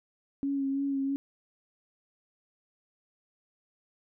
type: tone with vibrato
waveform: sine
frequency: 275.4 Hz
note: C#4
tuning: 11 cents flat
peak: -27 dBFS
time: 0.43-1.16 s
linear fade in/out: 0 ms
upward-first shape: sine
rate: 3 Hz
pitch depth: 25 cents each way
effects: none